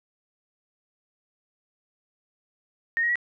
sine tone with pitch steps, 1847 / 1886.9 / 1927.7 Hz, A#6 / A#6 / B6, -16 / +21 / -42 cents, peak -21 dBFS, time 2.97-3.156 s, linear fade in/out 0 ms, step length 62 ms, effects none

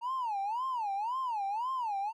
triangle tone with vibrato, 910 Hz, A#5, 42 cents flat, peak -28 dBFS, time 0.01-2.13 s, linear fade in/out 50 ms, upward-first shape sine, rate 1.9 Hz, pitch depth 260 cents each way, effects tanh soft clip ceiling -27 dBFS

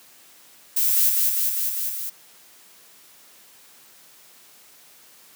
violet noise with echo, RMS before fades -20 dBFS, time 0.76-1.1 s, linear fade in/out 10 ms, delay 200 ms, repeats 5, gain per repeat -2 dB, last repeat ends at 2.1 s, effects white hiss -51 dBFS RMS until 5.35 s + high-pass 150 Hz 12 dB/octave

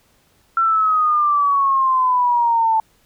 sine exponential sweep, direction down, 1357 to 880 Hz, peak -13 dBFS, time 0.57-2.8 s, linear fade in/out 2 ms, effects pink hiss -58 dBFS RMS until 3.05 s

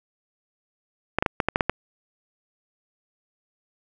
clicks, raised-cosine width 0.5 ms, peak -5 dBFS, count 8, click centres 1.186 / 1.225 / 1.262 / 1.402 / 1.486 / 1.559 / 1.608 / 1.696 s, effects none

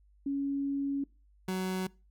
sine / 30% pulse tone pair in turn, 278.6 / 186.53 Hz, C#4 / F#3, +9 / +14 cents, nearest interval perfect fifth, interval 695 cents, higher first, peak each -29 / -28 dBFS, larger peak second, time 0.26-1.04 / 1.48-1.87 s, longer first, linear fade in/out 5 ms, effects noise-tail reverb RT60 0.3 s tail -23 dB re dry + added 50 Hz sine -60 dBFS peak until 2.1 s

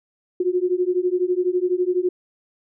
sine beating tone pair, 355.7 / 367.7 Hz, F4 / F#4, +32 / -11 cents, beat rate 12 Hz, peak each -21 dBFS, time 0.4-2.09 s, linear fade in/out 5 ms, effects none

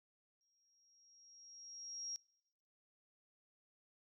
sine tone with exponential growth, 5610 Hz, F8, 7 cents sharp, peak -40 dBFS, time 0.41-2.16 s, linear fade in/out 0 ms, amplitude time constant 380 ms, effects noise-tail reverb RT60 0.9 s tail -24 dB re dry

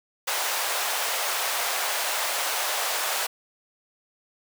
pink high-pass noise, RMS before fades -27 dBFS, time 0.27-3.27 s, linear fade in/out 10 ms, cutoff 600 Hz, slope 24 dB/octave, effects none

